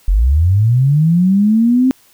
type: linear sweep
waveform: sine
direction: up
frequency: 41.48 to 264.2 Hz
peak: -8 dBFS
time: 0.08-1.91 s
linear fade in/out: 0 ms
effects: white hiss -50 dBFS RMS until 2.13 s